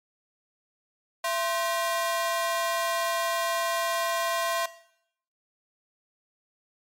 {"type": "ring-modulated tone", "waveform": "sawtooth", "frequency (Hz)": 863, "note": "A5", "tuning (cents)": -34, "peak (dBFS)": -19, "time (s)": [1.24, 4.66], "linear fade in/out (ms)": 5, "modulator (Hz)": 190, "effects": ["noise-tail reverb RT60 0.7 s tail -17 dB re dry", "MP3 64 kbps"]}